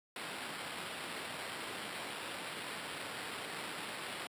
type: noise with sample-and-hold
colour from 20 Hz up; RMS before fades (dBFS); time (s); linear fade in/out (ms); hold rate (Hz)
white; -43; 0.16-4.27; 2; 6300
effects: high-pass 150 Hz 12 dB/octave + resampled to 32000 Hz